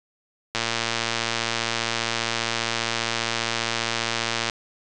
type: click train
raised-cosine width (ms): 0.2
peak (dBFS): -6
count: 455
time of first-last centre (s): 0.55-4.498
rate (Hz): 115
effects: resampled to 22050 Hz